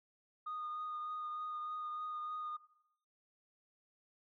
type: tone with vibrato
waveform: sine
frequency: 1231 Hz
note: D#6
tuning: 19 cents flat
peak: -38 dBFS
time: 0.46-2.57 s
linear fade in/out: 10 ms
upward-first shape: sine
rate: 3.3 Hz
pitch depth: 12 cents each way
effects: noise-tail reverb RT60 0.8 s tail -18 dB re dry + tanh soft clip ceiling -36 dBFS